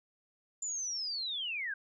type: linear sweep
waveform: sine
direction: down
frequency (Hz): 7180 to 1535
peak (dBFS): -34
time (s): 0.62-1.74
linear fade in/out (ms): 5
effects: none